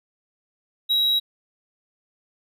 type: tone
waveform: triangle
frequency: 3855 Hz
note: B7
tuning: 43 cents flat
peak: -16 dBFS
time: 0.89-1.2 s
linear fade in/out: 20 ms
effects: none